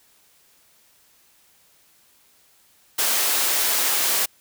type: high-pass noise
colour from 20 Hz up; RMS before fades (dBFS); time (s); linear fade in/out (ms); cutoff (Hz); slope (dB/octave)
white; -21; 2.98-4.26; 10; 360; 12
effects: white hiss -58 dBFS RMS until 4.4 s